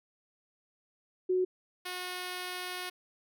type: tone pair in turn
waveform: sine / 5% pulse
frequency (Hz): 368.4 / 362.7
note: F#4 / F#4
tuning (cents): -7 / -34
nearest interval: unison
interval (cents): 27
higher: first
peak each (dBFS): -25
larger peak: neither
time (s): 1.29-1.45 / 1.85-2.9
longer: second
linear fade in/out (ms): 10
effects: none